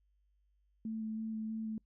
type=tone with vibrato; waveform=sine; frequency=220 Hz; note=A3; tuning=in tune; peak=-36 dBFS; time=0.85-1.78 s; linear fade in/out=2 ms; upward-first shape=square; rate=3.1 Hz; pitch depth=10 cents each way; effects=noise-tail reverb RT60 0.1 s tail -25 dB re dry + added 50 Hz sine -70 dBFS peak until 1.85 s